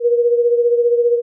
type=beating tone pair; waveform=sine; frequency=474.7 / 489.7 Hz; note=A#4 / B4; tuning=+31 / -15 cents; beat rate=15 Hz; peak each=-12 / -19 dBFS; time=0-1.22 s; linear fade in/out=50 ms; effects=none